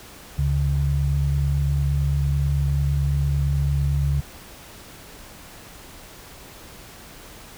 sine tone pair together, 71.5 / 140.46 Hz, D2 / C#3, -46 / +23 cents, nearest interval octave, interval 1169 cents, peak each -21 dBFS, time 0.38-4.21 s, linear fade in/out 10 ms, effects pink hiss -43 dBFS RMS until 7.57 s

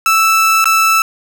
30% pulse tone with dropouts, 1318.5 Hz, E6, in tune, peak -6 dBFS, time 0.06-1.02 s, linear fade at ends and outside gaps 1 ms, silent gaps 0.643-0.656 s, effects none

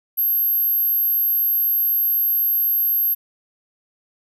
sine tone, 12544 Hz, G9, in tune, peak -16 dBFS, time 0.17-3.15 s, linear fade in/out 20 ms, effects none

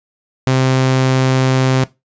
sawtooth tone, 130.81 Hz, C3, in tune, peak -7 dBFS, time 0.47-1.84 s, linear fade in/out 0 ms, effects noise-tail reverb RT60 0.2 s tail -18 dB re dry + resampled to 16000 Hz

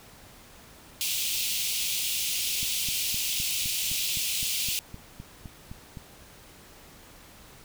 pink high-pass noise, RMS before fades -29 dBFS, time 1.01-4.79 s, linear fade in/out 0 ms, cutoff 2500 Hz, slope 48 dB/octave
click train, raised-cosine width 5 ms, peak -27 dBFS, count 14, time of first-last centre 2.63-5.972 s, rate 3.89 Hz
effects pink hiss -51 dBFS RMS until 7.64 s

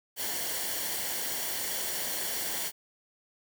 white noise with comb filter, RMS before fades -33 dBFS, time 0.16-2.72 s, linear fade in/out 50 ms, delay 0.79 ms, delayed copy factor -0.55, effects none

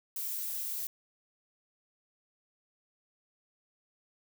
violet noise with amplitude modulation, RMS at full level -35 dBFS, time 0.16-0.87 s, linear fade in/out 2 ms, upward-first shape sine, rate 262 Hz, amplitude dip 30%, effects none

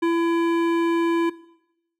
triangle tone with hard clipping, 335.7 Hz, E4, 32 cents sharp, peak -20 dBFS, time 0.02-1.3 s, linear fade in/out 10 ms, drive 18 dB, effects noise-tail reverb RT60 0.8 s tail -18 dB re dry

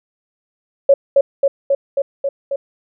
sine tone with echo, 554.4 Hz, C#5, in tune, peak -5 dBFS, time 0.89-0.94 s, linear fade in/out 5 ms, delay 270 ms, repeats 6, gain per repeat -2 dB, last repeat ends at 2.56 s, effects none

